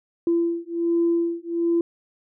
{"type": "beating tone pair", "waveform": "sine", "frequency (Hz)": [338, 339.3], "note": ["E4", "F4"], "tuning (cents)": [43, -50], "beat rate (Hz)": 1.3, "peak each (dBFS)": -22, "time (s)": [0.27, 1.81], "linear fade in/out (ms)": 2, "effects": ["tanh soft clip ceiling -12 dBFS"]}